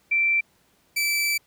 sine / sawtooth tone pair in turn, 2344 / 2321 Hz, D7 / D7, -4 / -21 cents, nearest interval unison, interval 17 cents, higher first, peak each -18 dBFS, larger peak neither, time 0.11-0.41 / 0.96-1.38 s, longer second, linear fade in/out 10 ms, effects pink hiss -63 dBFS RMS until 1.46 s + high-pass 60 Hz 12 dB/octave

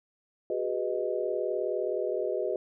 sine chord, G# minor seventh, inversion third, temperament equal with one note detuned, 370 / 409.4 / 493.9 / 622.3 Hz, F#4 / G#4 / B4 / D#5, 0 / -25 / 0 / 0 cents, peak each -33 dBFS, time 0.5-2.56 s, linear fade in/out 2 ms, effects none

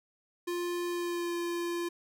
square tone with pitch glide, 349.9 to 344.7 Hz, F4 to F4, +3 to -23 cents, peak -32 dBFS, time 0.47-1.89 s, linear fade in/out 10 ms, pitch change -26 cents, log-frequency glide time 0.89-1.35 s, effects none

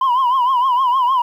sine tone with vibrato, 1016 Hz, B5, 49 cents sharp, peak -10 dBFS, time 0.01-1.22 s, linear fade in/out 5 ms, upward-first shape triangle, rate 6.5 Hz, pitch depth 130 cents each way, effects tanh soft clip ceiling -11 dBFS + 8-bit

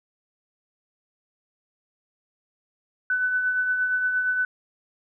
sine tone with tremolo, 1500 Hz, F#6, 23 cents sharp, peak -19 dBFS, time 3.1-4.45 s, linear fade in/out 2 ms, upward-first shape triangle, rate 8.6 Hz, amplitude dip 45%, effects none

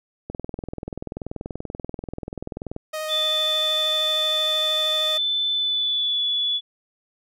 click train, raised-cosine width 2 ms, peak -17 dBFS, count 52, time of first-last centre 0.3-2.764 s, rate 20.7 Hz
sawtooth tone with vibrato, 622 Hz, D#5, 1 cent flat, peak -23 dBFS, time 2.93-5.18 s, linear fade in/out 10 ms, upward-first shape triangle, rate 13 Hz, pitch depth 10 cents each way
sine tone with pitch glide, 3520 to 3426 Hz, A7 to A7, 0 to -47 cents, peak -20 dBFS, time 3.08-6.61 s, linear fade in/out 50 ms, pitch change -47 cents, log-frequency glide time 5.52-6.22 s
effects none

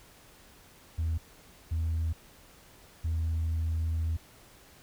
sine tone bursts at uneven times, 81.2 Hz, E2, 26 cents flat, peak -25 dBFS, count 3, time 0.98-1.18 / 1.71-2.13 / 3.04-4.17 s, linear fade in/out 10 ms, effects tanh soft clip ceiling -25 dBFS + pink hiss -56 dBFS RMS until 4.82 s

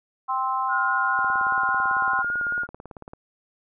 sine chord, C major, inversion second, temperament just, 784.9 / 1046.5 / 1308.1 Hz, G5 / C6 / E6, +2 / 0 / -14 cents, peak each -28 / -24 / -30 dBFS, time 0.28-2.23 s, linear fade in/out 20 ms
sine tone with vibrato, 1427 Hz, F6, 37 cents sharp, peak -23 dBFS, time 0.68-2.67 s, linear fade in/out 50 ms, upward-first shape square, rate 4.9 Hz, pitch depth 10 cents each way
click train, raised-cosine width 1 ms, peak -25 dBFS, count 36, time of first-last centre 1.19-3.134 s, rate 18 Hz
effects none

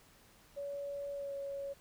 sine tone with pitch glide, 566 to 556.9 Hz, C#5 to C#5, +36 to +8 cents, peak -38 dBFS, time 0.56-1.74 s, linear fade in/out 20 ms, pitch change -28 cents, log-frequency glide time 1.13-1.34 s, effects pink hiss -63 dBFS RMS until 1.8 s

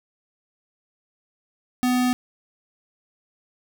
square tone, 249.9 Hz, B3, 21 cents sharp, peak -19 dBFS, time 1.83-2.13 s, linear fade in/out 0 ms, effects none

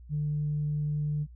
sine tone, 149.1 Hz, D3, 27 cents sharp, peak -26 dBFS, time 0.09-1.27 s, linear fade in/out 50 ms, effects tanh soft clip ceiling -22 dBFS + added 60 Hz sine -46 dBFS peak until 1.35 s

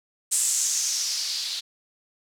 violet noise with low-pass filter sweep, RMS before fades -26 dBFS, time 0.31-1.61 s, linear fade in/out 20 ms, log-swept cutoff 8300 to 4000 Hz, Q 3.6, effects none

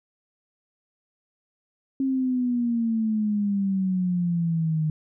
sine exponential sweep, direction down, 270.1 to 153.7 Hz, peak -21 dBFS, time 2-4.9 s, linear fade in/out 2 ms, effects none

